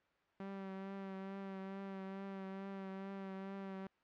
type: tone with vibrato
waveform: sawtooth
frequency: 193.7 Hz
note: G3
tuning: 20 cents flat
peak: -40 dBFS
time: 0.4-3.87 s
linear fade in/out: 2 ms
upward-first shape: triangle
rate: 2.3 Hz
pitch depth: 27 cents each way
effects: white hiss -74 dBFS RMS until 4.03 s + low-pass 2000 Hz 12 dB/octave